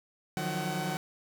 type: tone cluster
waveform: sawtooth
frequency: 152.8 / 173.7 / 183.5 / 755 Hz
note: D#3 / F3 / F#3 / F#5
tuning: -31 / -9 / -14 / +35 cents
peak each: -32 / -35 / -32 / -32 dBFS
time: 0.37-0.97 s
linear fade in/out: 0 ms
effects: none